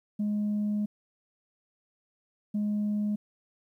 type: tone pair in turn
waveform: sine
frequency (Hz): 208.6 / 208.6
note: G#3 / G#3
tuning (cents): +8 / +8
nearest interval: unison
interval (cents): 0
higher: neither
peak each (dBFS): -24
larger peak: neither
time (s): 0.19-0.86 / 2.54-3.16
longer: first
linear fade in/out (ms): 10
effects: tanh soft clip ceiling -24 dBFS + 11-bit